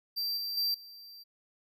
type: tone with level steps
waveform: square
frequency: 4699 Hz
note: D8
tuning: in tune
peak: -31 / -34 / -28 / -48 dBFS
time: 0.16-1.24 s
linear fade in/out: 20 ms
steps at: 0.37 / 0.57 / 0.74 s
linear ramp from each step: 5 ms
effects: none